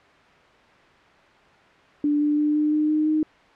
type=tone with pitch steps; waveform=sine; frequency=293.7 / 296.3 / 298.8 / 301.4 / 304.1 / 306.7 / 309.4 Hz; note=D4 / D4 / D4 / D4 / D#4 / D#4 / D#4; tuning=0 / +15 / +30 / +45 / -40 / -25 / -10 cents; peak=-18 dBFS; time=2.04-3.23 s; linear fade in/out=2 ms; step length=170 ms; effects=white hiss -52 dBFS RMS until 3.55 s + low-pass 2000 Hz 12 dB/octave